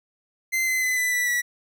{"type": "tone with pitch steps", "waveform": "45% pulse", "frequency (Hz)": [2072, 2046, 2020, 1994.5, 1969.3, 1944.4], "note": ["C7", "C7", "B6", "B6", "B6", "B6"], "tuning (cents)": [-17, -39, 39, 17, -5, -28], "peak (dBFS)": -21, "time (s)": [0.52, 1.42], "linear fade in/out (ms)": 20, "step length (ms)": 150, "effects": []}